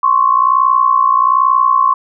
sine tone pair together, 1051.8 / 1113 Hz, C6 / C#6, +9 / +7 cents, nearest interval minor second, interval 98 cents, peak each -11 dBFS, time 0.03-1.94 s, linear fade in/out 5 ms, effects none

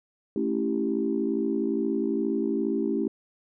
sine chord, A dominant seventh, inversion none, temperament equal, 220 / 277.2 / 329.6 / 392 Hz, A3 / C#4 / E4 / G4, 0 / 0 / 0 / 0 cents, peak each -29 dBFS, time 0.36-3.08 s, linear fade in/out 2 ms, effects tanh soft clip ceiling -13 dBFS

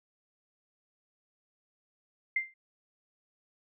sine tone with exponential decay, 2092 Hz, C7, 1 cent flat, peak -23 dBFS, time 2.36-2.54 s, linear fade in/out 5 ms, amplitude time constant 37 ms, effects none

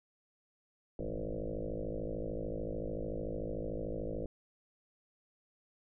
sine tone with frequency modulation, 246.9 Hz, B3, in tune, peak -35 dBFS, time 0.99-4.26 s, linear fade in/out 2 ms, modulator 53.5 Hz, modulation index 6.1, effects none

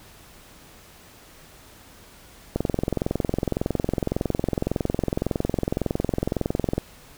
click train, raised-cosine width 2 ms, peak -9 dBFS, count 93, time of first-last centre 2.56-6.78 s, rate 21.8 Hz, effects pink hiss -49 dBFS RMS until 7.17 s

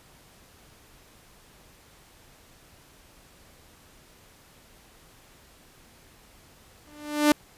sawtooth tone with exponential growth, 297.2 Hz, D4, 21 cents sharp, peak -10 dBFS, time 6.87-7.32 s, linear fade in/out 2 ms, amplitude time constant 96 ms, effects pink hiss -55 dBFS RMS until 7.57 s + resampled to 32000 Hz

